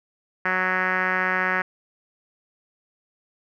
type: tone with low-pass filter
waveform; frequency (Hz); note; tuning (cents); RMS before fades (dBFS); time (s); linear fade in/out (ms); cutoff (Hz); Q
5% pulse; 185; F#3; 0; -23; 0.45-1.62; 5; 1800; 3.7
effects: none